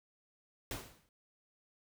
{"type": "noise with exponential decay", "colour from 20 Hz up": "pink", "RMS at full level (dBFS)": -38, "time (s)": [0.71, 1.09], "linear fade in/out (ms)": 1, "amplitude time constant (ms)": 81, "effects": []}